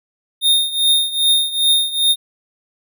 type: tone with tremolo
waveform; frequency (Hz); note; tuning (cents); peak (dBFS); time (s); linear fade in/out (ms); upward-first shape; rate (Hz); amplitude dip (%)
square; 3674; A#7; -26; -10; 0.41-2.16; 50; triangle; 2.5; 85
effects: none